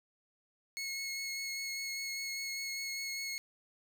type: tone with vibrato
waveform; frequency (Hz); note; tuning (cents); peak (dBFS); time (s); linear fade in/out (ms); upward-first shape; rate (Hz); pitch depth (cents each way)
20% pulse; 2180; C#7; -29; -32; 0.77-3.38; 0; sine; 5; 11
effects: none